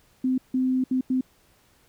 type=tone bursts at uneven times; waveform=sine; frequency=257.8 Hz; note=C4; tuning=26 cents flat; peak=-20 dBFS; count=4; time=0.24-0.38 / 0.54-0.84 / 0.91-1.01 / 1.1-1.21 s; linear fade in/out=5 ms; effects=pink hiss -61 dBFS RMS until 1.88 s